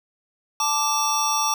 square tone cluster, 878 / 1172 / 5650 Hz, A5 / D6 / F8, -4 / -4 / +19 cents, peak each -25 dBFS, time 0.6-1.54 s, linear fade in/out 2 ms, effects none

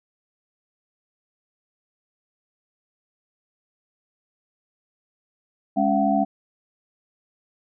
sine tone cluster, 206.4 / 278.5 / 680 / 754 Hz, G#3 / C#4 / F5 / F#5, -10 / +8 / -46 / +32 cents, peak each -23 dBFS, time 5.76-6.25 s, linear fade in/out 20 ms, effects none

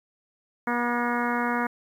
harmonic tone with a mistuned harmonic, 240.8 Hz, B3, 44 cents flat, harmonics 1 / 2 / 3 / 4 / 5 / 6 / 7 / 8 / 9, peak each -28 / -33 / -33 / -30 / -33 / -32 / -35 / -37 / -38 dBFS, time 0.67-1.67 s, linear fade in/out 5 ms, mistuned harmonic 8, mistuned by -39 cents, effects 9-bit

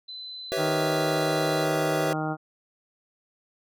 sine tone, 4029 Hz, B7, 34 cents sharp, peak -36 dBFS, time 0.08-1.65 s, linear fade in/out 10 ms
square chord, C# half-diminished seventh, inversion second, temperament equal with one note detuned, 385.7 / 493.9 / 554.4 / 659.3 Hz, G4 / B4 / C#5 / E5, -28 / 0 / 0 / 0 cents, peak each -32 dBFS, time 0.52-2.13 s, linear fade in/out 0 ms
harmonic tone, 155.56 Hz, D#3, in tune, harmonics 1 / 2 / 3 / 4 / 5 / 6 / 7 / 8 / 9, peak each -31 / -31 / -38 / -36 / -32 / -43 / -43 / -39 / -37 dBFS, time 0.56-2.37 s, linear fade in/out 50 ms
effects none

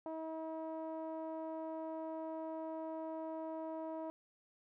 sawtooth tone with low-pass filter, 320 Hz, D#4, 49 cents sharp, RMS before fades -43 dBFS, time 0.06-4.1 s, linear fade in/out 0 ms, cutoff 800 Hz, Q 9.8, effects none

